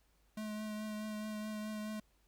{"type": "tone with vibrato", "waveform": "square", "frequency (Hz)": 213.7, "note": "G#3", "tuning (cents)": 50, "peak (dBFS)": -40, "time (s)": [0.37, 2], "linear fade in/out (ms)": 5, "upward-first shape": "triangle", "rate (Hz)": 4.7, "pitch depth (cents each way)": 20, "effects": ["added 50 Hz sine -70 dBFS peak until 2.27 s", "pink hiss -75 dBFS RMS until 2.27 s"]}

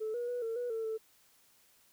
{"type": "tone with pitch steps", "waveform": "sine", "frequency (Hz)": [435.8, 481, 489.1, 453, 487.4, 449.1, 441.6], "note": ["A4", "B4", "B4", "A#4", "B4", "A4", "A4"], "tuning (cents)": [-17, -46, -17, -50, -23, 35, 6], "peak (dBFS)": -32, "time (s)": [0, 0.98], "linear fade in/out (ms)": 20, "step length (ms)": 140, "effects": ["tanh soft clip ceiling -30 dBFS", "white hiss -66 dBFS RMS until 1.92 s"]}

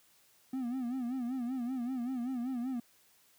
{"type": "tone with vibrato", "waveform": "triangle", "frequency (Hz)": 250, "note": "B3", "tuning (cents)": 21, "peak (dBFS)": -31, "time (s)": [0.53, 2.8], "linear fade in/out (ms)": 5, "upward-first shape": "sine", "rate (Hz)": 5.2, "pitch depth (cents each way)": 110, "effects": ["white hiss -66 dBFS RMS until 3.38 s", "high-pass 60 Hz 12 dB/octave"]}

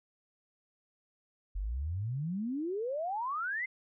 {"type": "exponential sweep", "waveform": "sine", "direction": "up", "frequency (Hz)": [43.65, 2114], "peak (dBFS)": -32, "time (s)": [1.55, 3.66], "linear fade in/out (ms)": 10, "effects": []}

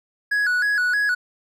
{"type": "tone with vibrato", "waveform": "triangle", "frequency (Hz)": 1568, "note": "G6", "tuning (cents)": 0, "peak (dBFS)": -16, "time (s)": [0.31, 1.15], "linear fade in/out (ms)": 10, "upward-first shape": "square", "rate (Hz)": 3.2, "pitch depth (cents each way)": 110, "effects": []}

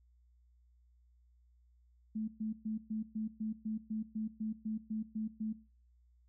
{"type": "tone bursts", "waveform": "sine", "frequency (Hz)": 217.5, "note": "A3", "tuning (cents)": -20, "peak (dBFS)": -34, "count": 14, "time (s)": [2.15, 5.53], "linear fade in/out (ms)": 10, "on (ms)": 130, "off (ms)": 120, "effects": ["noise-tail reverb RT60 0.4 s tail -19 dB re dry", "added 60 Hz sine -64 dBFS peak until 6.28 s"]}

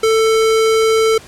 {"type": "tone", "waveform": "square", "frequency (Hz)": 443.7, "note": "A4", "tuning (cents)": 14, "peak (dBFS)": -11, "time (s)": [0.03, 1.18], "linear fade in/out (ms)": 5, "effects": ["pink hiss -39 dBFS RMS until 1.27 s", "low-pass 10000 Hz 12 dB/octave"]}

